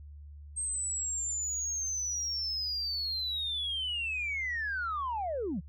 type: linear sweep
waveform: sine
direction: down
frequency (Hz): 8410 to 141.5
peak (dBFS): -30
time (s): 0.56-5.61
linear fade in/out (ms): 20
effects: tanh soft clip ceiling -27 dBFS + added 73 Hz sine -45 dBFS peak until 5.68 s

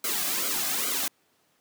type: noise with flanger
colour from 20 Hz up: white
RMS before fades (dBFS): -28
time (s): 0.04-1.08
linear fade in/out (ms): 2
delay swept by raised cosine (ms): 1.1 to 2.2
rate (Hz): 2.4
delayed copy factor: -0.85
effects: pink hiss -67 dBFS RMS until 1.6 s + high-pass 200 Hz 12 dB/octave

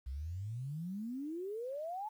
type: exponential sweep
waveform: sine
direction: up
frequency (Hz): 61.74 to 880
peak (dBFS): -38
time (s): 0.06-2.09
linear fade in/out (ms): 10
effects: 11-bit

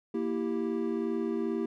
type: chord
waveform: triangle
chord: E diminished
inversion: second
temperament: equal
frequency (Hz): 233.1 / 329.6 / 392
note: Bb3 / E4 / G4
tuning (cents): 0 / 0 / 0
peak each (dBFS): -31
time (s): 0.14-1.66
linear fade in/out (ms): 5
effects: none

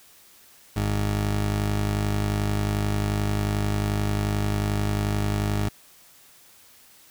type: tone pair together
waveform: 20% pulse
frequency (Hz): 51.3 / 102.6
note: G#1 / G#2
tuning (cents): -21 / -21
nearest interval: octave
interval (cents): 1200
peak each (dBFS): -22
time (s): 0.76-5.69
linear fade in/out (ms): 5
effects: white hiss -53 dBFS RMS until 7.1 s

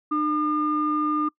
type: tone pair together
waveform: sine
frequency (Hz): 302.2 / 1209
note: D4 / D6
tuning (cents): +50 / +50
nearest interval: 2 octaves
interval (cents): 2400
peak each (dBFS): -23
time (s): 0.11-1.29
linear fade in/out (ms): 10
effects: noise-tail reverb RT60 0.1 s tail -24 dB re dry + tanh soft clip ceiling -13 dBFS

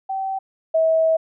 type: tone pair in turn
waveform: sine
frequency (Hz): 771 / 645.2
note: G5 / E5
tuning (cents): -29 / -37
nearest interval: minor third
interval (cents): 308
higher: first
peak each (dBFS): -22 / -14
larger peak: second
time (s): 0.09-0.39 / 0.74-1.17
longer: second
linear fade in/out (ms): 10
effects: none

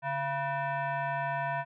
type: tone with frequency modulation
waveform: sine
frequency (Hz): 143.4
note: D3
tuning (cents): -41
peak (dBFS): -29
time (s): 0.02-1.65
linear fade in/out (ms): 50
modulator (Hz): 827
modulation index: 1.8
effects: none

